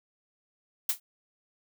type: noise with exponential decay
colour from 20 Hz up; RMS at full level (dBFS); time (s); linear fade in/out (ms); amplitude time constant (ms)
blue; -21; 0.89-1; 5; 22
effects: none